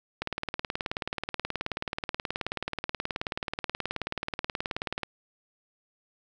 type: click train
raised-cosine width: 0.3 ms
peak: -14 dBFS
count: 91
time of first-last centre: 0.22-5.033 s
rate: 18.7 Hz
effects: none